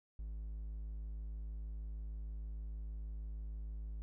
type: tone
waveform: triangle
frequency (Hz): 53.2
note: G#1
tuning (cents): +42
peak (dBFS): -39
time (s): 0.19-4.02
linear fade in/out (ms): 0
effects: none